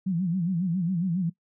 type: tone with vibrato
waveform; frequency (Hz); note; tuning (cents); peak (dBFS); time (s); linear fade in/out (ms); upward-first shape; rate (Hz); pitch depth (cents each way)
sine; 177.5; F3; +28; -23; 0.06-1.3; 10; sine; 7.3; 140
effects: noise-tail reverb RT60 0.1 s tail -19 dB re dry